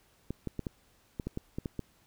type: clicks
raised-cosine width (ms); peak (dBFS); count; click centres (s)
3; -21; 10; 0.306 / 0.473 / 0.593 / 0.668 / 1.198 / 1.27 / 1.374 / 1.585 / 1.658 / 1.793
effects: pink hiss -66 dBFS RMS until 2.06 s